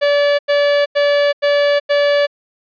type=tone bursts; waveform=45% pulse; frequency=576 Hz; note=D5; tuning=34 cents flat; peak=-11 dBFS; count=5; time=0.01-2.27 s; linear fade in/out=20 ms; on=380 ms; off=90 ms; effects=resampled to 11025 Hz